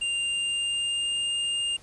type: tone with pitch glide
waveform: square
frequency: 2794 to 2813 Hz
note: F7 to F7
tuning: 0 to +12 cents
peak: -26 dBFS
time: 0.01-1.77 s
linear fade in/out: 10 ms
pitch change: +12 cents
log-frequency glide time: 0.22-1.2 s
effects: pink hiss -53 dBFS RMS until 1.82 s + resampled to 24000 Hz